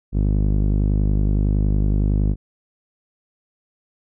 sawtooth tone with low-pass filter, 50.8 Hz, G#1, 38 cents flat, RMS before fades -18 dBFS, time 0.12-2.36 s, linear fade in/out 50 ms, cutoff 260 Hz, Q 1, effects none

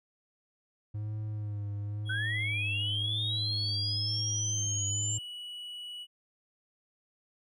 triangle tone with vibrato, 104.6 Hz, G#2, 13 cents sharp, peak -31 dBFS, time 0.94-5.19 s, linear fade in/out 10 ms, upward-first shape sine, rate 0.96 Hz, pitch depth 44 cents each way
triangle tone with pitch glide, 3317 to 2938 Hz, G#7 to F#7, -3 to -13 cents, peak -38 dBFS, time 2.05-6.07 s, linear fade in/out 50 ms, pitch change -210 cents, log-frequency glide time 3.98-5.22 s
sine linear sweep, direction up, 1480 to 7390 Hz, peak -31 dBFS, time 2.09-5.18 s, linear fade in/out 10 ms
effects none

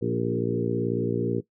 harmonic tone with a mistuned harmonic, 58.27 Hz, A#1, in tune, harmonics 2 / 3 / 4 / 5 / 6 / 7 / 8, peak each -31 / -31 / -31 / -31 / -31 / -31 / -31 dBFS, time 0.01-1.41 s, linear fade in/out 20 ms, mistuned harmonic 7, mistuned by -19 cents, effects noise-tail reverb RT60 0.1 s tail -17 dB re dry

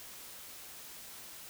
silence, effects white hiss -49 dBFS RMS until 1.49 s

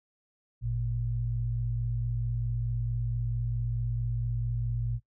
sine tone pair together, 51.85 / 116.4 Hz, G#1 / A#2, -2 / -2 cents, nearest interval octave + major second, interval 1400 cents, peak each -33 / -29 dBFS, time 0.61-5 s, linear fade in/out 50 ms, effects noise-tail reverb RT60 0.1 s tail -21 dB re dry

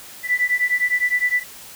sine beating tone pair, 1974 / 1983.8 Hz, B6 / B6, -1 / +7 cents, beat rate 9.8 Hz, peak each -20 dBFS, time 0.23-1.44 s, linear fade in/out 50 ms, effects white hiss -40 dBFS RMS until 1.75 s

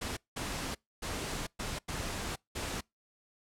pink noise bursts at uneven times, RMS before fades -37 dBFS, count 6, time 0.01-0.17 / 0.36-0.75 / 1.02-1.47 / 1.59-1.79 / 1.88-2.36 / 2.55-2.81 s, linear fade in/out 10 ms, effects noise-tail reverb RT60 0.2 s tail -26 dB re dry + low-pass 10000 Hz 12 dB/octave

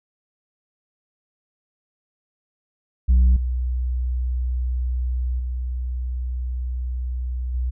sine tone with level steps, 62.2 Hz, B1, 13 cents sharp, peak -9 / -20 / -23 / -20 dBFS, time 3.08-7.71 s, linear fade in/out 20 ms, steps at 3.36 / 5.39 / 7.54 s, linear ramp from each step 5 ms, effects tanh soft clip ceiling -11 dBFS

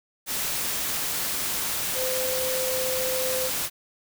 sine tone in noise, 515 Hz, C5, 28 cents flat, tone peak -27 dBFS, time 1.94-3.51 s, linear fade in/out 50 ms, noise white, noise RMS -28 dBFS, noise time 0.26-3.7 s, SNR -2 dB, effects none

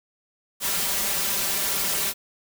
white noise with comb filter, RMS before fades -25 dBFS, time 0.6-2.14 s, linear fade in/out 50 ms, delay 5.1 ms, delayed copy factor +0.85, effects none

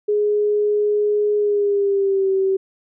sine tone with pitch glide, 416.9 to 384.5 Hz, G#4 to G4, +7 to -33 cents, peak -15 dBFS, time 0.08-2.57 s, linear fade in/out 10 ms, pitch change -140 cents, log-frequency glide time 1.37-2.3 s, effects none

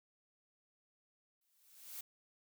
blue noise with exponential growth, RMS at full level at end -44 dBFS, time 1.41-2.01 s, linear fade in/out 5 ms, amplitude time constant 130 ms, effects none

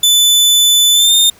sawtooth tone with pitch glide, 3500 to 3634 Hz, A7 to A#7, -10 to -45 cents, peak -4 dBFS, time 0.03-1.3 s, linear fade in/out 5 ms, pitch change +65 cents, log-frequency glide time 0.93-1.15 s, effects pink hiss -44 dBFS RMS until 1.39 s

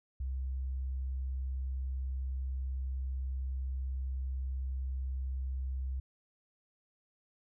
sine tone, 65.41 Hz, C2, in tune, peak -33 dBFS, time 0.2-6 s, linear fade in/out 5 ms, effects none

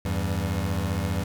25% pulse beating tone pair, 83 / 98 Hz, E2 / G2, +12 / 0 cents, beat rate 15 Hz, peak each -24 dBFS, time 0.05-1.24 s, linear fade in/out 5 ms, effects 8-bit

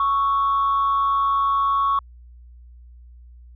sine tone pair together, 1109.6 / 1318.5 Hz, C#6 / E6, +1 / 0 cents, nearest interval minor third, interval 299 cents, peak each -16 / -27 dBFS, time 0-1.99 s, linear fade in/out 2 ms, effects tanh soft clip ceiling -13 dBFS + added 60 Hz sine -42 dBFS peak until 3.55 s

